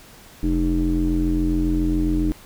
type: tone with low-pass filter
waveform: square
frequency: 43.65 Hz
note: F1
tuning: in tune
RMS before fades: -20 dBFS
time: 0.43-2.32 s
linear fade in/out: 0 ms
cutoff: 300 Hz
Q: 8.3
effects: pink hiss -46 dBFS RMS until 2.45 s